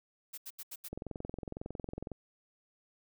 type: noise bursts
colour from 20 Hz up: blue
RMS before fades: -44 dBFS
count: 5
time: 0.33-0.886 s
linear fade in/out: 10 ms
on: 48 ms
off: 79 ms
type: click train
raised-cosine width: 2 ms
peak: -26 dBFS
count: 27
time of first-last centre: 0.93-2.117 s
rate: 21.9 Hz
effects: none